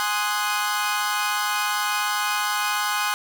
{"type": "chord", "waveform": "sawtooth", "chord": "Ab dominant seventh", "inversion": "none", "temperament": "equal", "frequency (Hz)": [830.6, 1046.5, 1244.5, 1480], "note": ["Ab5", "C6", "Eb6", "Gb6"], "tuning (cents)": [0, 0, 0, 0], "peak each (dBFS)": -24, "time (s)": [0, 3.14], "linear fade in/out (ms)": 0, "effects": []}